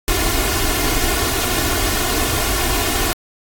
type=noise with comb filter; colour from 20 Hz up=pink; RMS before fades=-18 dBFS; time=0.08-3.13 s; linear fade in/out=0 ms; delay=2.8 ms; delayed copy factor=+0.8; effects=AAC 64 kbps